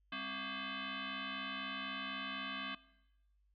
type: tone with frequency modulation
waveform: sine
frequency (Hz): 728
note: F#5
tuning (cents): -28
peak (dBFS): -39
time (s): 0.12-2.75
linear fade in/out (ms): 5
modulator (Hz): 464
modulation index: 5.8
effects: noise-tail reverb RT60 1.0 s tail -21 dB re dry + added 50 Hz sine -70 dBFS peak until 3.54 s